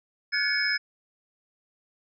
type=tone cluster; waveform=sine; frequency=1439 / 1514 / 1711 / 2229 / 5120 Hz; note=F#6 / F#6 / A6 / C#7 / D#8; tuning=-49 / +39 / -49 / +9 / +49 cents; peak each=-35 / -33 / -27 / -30 / -28 dBFS; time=0.32-0.78 s; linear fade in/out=20 ms; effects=none